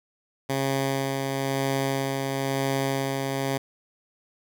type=tone with tremolo; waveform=10% pulse; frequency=136 Hz; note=C#3; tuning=33 cents flat; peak=-15 dBFS; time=0.49-3.58 s; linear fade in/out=10 ms; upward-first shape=sine; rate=1 Hz; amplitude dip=30%; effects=none